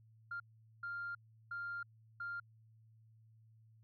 sine tone bursts at uneven times, 1396.9 Hz, F6, in tune, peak -39 dBFS, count 4, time 0.31-0.4 / 0.83-1.15 / 1.51-1.83 / 2.2-2.4 s, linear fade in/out 5 ms, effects tanh soft clip ceiling -36 dBFS + added 111 Hz sine -62 dBFS peak until 3.83 s

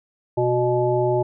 harmonic tone with a mistuned harmonic, 122.6 Hz, B2, 12 cents flat, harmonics 1 / 3 / 5 / 7, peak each -24 / -20 / -23 / -26 dBFS, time 0.37-1.23 s, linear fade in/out 10 ms, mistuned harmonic 1, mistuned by +27 cents, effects none

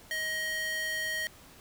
square tone with high-pass filter, 629 Hz, D#5, 19 cents sharp, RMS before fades -33 dBFS, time 0.11-1.27 s, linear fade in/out 0 ms, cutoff 1700 Hz, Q 2.1, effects pink hiss -54 dBFS RMS until 1.6 s

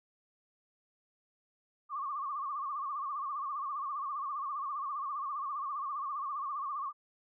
sine tone with vibrato, 1140 Hz, C#6, 48 cents sharp, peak -34 dBFS, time 1.89-6.93 s, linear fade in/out 50 ms, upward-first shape sine, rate 15 Hz, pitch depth 110 cents each way, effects none

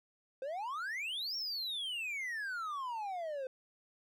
triangle exponential two-way sweep, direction up then down, 508 to 5588 to 508 Hz, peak -35 dBFS, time 0.42-3.47 s, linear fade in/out 2 ms, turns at 1.36 s, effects none

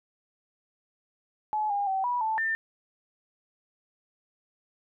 sine tone with pitch steps, 854 / 809 / 768 / 976 / 879 / 1796 Hz, G#5 / G#5 / G5 / B5 / A5 / A6, +48 / -46 / -36 / -21 / -2 / +35 cents, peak -25 dBFS, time 1.53-2.55 s, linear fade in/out 0 ms, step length 170 ms, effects none

